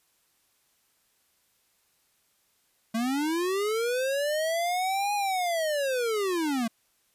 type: linear two-way sweep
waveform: square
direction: up then down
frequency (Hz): 219 to 830.6 to 219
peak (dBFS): -26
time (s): 2.94-6.68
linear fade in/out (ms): 10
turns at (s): 5.14
effects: white hiss -69 dBFS RMS until 7.14 s + resampled to 32000 Hz